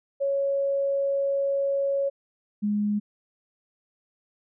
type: tone pair in turn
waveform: sine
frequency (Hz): 554.4 / 207.7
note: C#5 / G#3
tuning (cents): 0 / 0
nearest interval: octave + perfect fourth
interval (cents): 1700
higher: first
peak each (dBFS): -22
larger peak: neither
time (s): 0.2-2.1 / 2.62-3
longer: first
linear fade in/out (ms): 20
effects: none